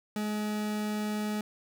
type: tone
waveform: 40% pulse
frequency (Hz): 211.2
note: G#3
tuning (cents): +29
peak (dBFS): -29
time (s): 0.16-1.41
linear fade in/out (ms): 2
effects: none